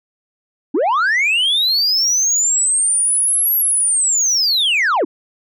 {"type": "linear two-way sweep", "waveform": "sine", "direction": "up then down", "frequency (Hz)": [246.9, 11700, 246.9], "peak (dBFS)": -10, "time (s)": [0.74, 5.05], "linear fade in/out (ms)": 10, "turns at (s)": 3.56, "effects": ["tanh soft clip ceiling -12 dBFS"]}